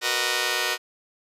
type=chord; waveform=5% pulse; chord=B major seventh; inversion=second; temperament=just; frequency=370.4 / 463 / 493.9 / 617.4 Hz; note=F#4 / A#4 / B4 / D#5; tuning=+2 / -12 / 0 / -14 cents; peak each=-18 dBFS; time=0.01-0.78 s; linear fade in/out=50 ms; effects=resampled to 32000 Hz